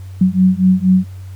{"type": "beating tone pair", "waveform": "sine", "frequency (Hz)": [183.9, 188.1], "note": ["F#3", "F#3"], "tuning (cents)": [-10, 29], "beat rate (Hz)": 4.2, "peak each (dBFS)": -12, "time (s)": [0.21, 1.05], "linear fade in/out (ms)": 5, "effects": ["added 94 Hz sine -28 dBFS peak until 1.35 s", "pink hiss -49 dBFS RMS until 1.35 s"]}